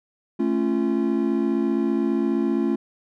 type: chord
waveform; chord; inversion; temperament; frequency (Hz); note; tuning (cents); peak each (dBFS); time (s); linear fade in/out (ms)
triangle; A augmented; none; just; 220 / 275 / 343.8; A3 / C#4 / E#4; 0 / -14 / -27; -22; 0.39-2.76; 10
effects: none